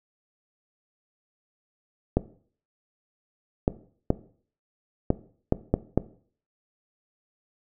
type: clicks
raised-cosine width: 2 ms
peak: -6 dBFS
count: 7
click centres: 2.17 / 3.679 / 4.104 / 5.104 / 5.524 / 5.74 / 5.976 s
effects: noise-tail reverb RT60 0.5 s tail -17 dB re dry